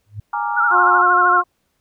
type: tone with exponential growth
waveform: sine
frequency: 104.2 Hz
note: G#2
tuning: 6 cents sharp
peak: -23 dBFS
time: 0.06-0.2 s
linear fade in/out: 5 ms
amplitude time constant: 29 ms
type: chord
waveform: sine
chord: Bb dominant seventh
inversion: third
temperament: equal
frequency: 830.6 / 932.3 / 1174.7 / 1396.9 Hz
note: Ab5 / Bb5 / D6 / F6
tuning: 0 / 0 / 0 / 0 cents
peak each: -23 / -23 / -27 / -27 dBFS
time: 0.33-1.02 s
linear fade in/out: 5 ms
type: tone with vibrato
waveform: sine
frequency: 1396.9 Hz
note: F6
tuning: in tune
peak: -14 dBFS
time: 0.56-1.42 s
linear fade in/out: 20 ms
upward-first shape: sine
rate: 13 Hz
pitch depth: 78 cents each way
type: harmonic tone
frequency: 357.9 Hz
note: F4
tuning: 42 cents sharp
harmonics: 1 / 2 / 3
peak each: -24 / -20 / -14 dBFS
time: 0.7-1.44 s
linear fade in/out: 50 ms
effects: pink hiss -68 dBFS RMS until 1.8 s